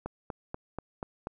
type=click train; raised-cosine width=1 ms; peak=-21 dBFS; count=6; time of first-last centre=0.06-1.271 s; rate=4.13 Hz; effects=none